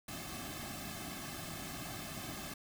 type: noise with comb filter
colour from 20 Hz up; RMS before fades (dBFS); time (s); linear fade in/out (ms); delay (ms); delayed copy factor
pink; -44; 0.08-2.54; 5; 2.1; -1
effects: none